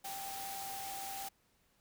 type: tone in noise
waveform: sine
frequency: 784 Hz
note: G5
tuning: in tune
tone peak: -43 dBFS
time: 0.04-1.29 s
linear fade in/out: 10 ms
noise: white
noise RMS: -45 dBFS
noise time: 0.04-1.29 s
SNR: -1 dB
effects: pink hiss -73 dBFS RMS until 1.8 s